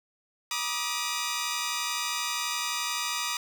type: tone cluster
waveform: 10% pulse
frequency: 961 / 1179 / 1251 Hz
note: B5 / D6 / D#6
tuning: -48 / +6 / +9 cents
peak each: -25 dBFS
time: 0.51-3.37 s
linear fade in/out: 2 ms
effects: none